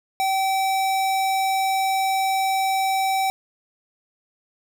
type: tone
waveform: square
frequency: 770 Hz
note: G5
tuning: 31 cents flat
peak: -20 dBFS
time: 0.2-3.3 s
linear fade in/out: 0 ms
effects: none